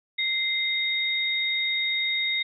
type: tone pair together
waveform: sine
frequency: 2090 / 3724 Hz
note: C7 / A#7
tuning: -2 / -2 cents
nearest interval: minor seventh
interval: 1000 cents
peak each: -26 dBFS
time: 0.18-2.43 s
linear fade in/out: 10 ms
effects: none